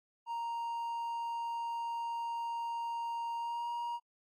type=tone with pitch glide; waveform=triangle; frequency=932.3 to 946.4 Hz; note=A#5 to A#5; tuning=0 to +26 cents; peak=-33 dBFS; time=0.26-4 s; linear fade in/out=50 ms; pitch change=+26 cents; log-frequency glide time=3.37-3.7 s; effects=AAC 48 kbps